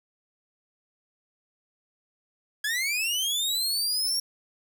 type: linear sweep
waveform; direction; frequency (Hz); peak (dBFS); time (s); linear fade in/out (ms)
sawtooth; up; 1652 to 5588; -22; 2.64-4.2; 5
effects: none